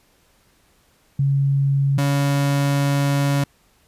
sine / 35% pulse tone pair in turn, 138.59 / 141.01 Hz, C#3 / C#3, 0 / +30 cents, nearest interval unison, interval 30 cents, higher second, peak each -15 dBFS, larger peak neither, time 1.19-1.98 / 1.98-3.44 s, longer second, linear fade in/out 5 ms, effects pink hiss -59 dBFS RMS until 3.87 s + resampled to 32000 Hz

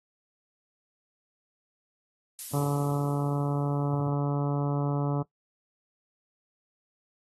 violet noise with exponential decay, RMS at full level -33 dBFS, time 2.39-4.1 s, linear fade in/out 0 ms, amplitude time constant 370 ms
harmonic tone, 143.2 Hz, D3, 43 cents flat, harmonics 1 / 2 / 3 / 4 / 5 / 6 / 7 / 8 / 9, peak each -26 / -32 / -36 / -38 / -40 / -42 / -43 / -44 / -45 dBFS, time 2.53-5.23 s, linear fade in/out 10 ms
effects noise-tail reverb RT60 0.1 s tail -21 dB re dry + AAC 32 kbps

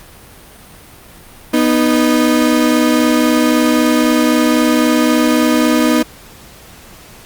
35% pulse tone pair together, 245.5 / 309.3 Hz, B3 / D#4, -10 / -10 cents, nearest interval major third, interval 400 cents, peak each -11 dBFS, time 1.53-6.03 s, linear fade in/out 10 ms, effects pink hiss -39 dBFS RMS until 7.25 s + Opus 48 kbps

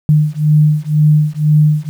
sine beating tone pair, 150.6 / 152.6 Hz, D3 / D#3, +44 / -33 cents, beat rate 2 Hz, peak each -11 dBFS, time 0.09-1.89 s, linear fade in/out 0 ms, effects 7-bit

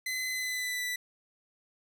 sawtooth tone with pitch glide, 2032 to 1979.9 Hz, B6 to B6, +49 to +4 cents, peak -28 dBFS, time 0.06-0.96 s, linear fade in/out 5 ms, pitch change -45 cents, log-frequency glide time 0.3-0.83 s, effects none

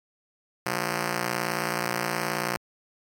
5% pulse ring-modulated tone, 178 Hz, F3, 33 cents sharp, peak -12 dBFS, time 0.66-2.57 s, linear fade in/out 0 ms, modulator 29.4 Hz, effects AAC 64 kbps

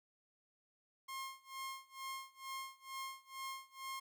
sawtooth tone with tremolo, 1069 Hz, C6, 37 cents sharp, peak -38 dBFS, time 1.08-4 s, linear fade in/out 10 ms, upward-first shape sine, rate 2.2 Hz, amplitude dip 95%, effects 13-bit

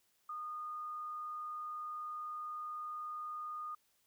sine tone, 1226 Hz, D#6, 26 cents flat, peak -40 dBFS, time 0.29-3.75 s, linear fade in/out 5 ms, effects white hiss -75 dBFS RMS until 4.06 s

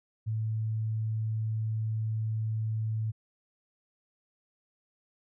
sine tone, 110 Hz, A2, in tune, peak -28 dBFS, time 0.26-3.12 s, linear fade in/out 20 ms, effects none

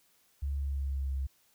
sine tone with pitch glide, 69.9 to 67.44 Hz, C#2 to C#2, +15 to -47 cents, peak -30 dBFS, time 0.42-1.27 s, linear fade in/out 10 ms, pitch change -62 cents, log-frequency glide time 0.57-1.12 s, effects white hiss -68 dBFS RMS until 1.54 s

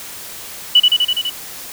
sine tone with echo, 2960 Hz, F#7, in tune, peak -5 dBFS, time 0.75-0.8 s, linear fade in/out 5 ms, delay 83 ms, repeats 6, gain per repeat -2 dB, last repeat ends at 1.298 s, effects white hiss -32 dBFS RMS until 1.72 s

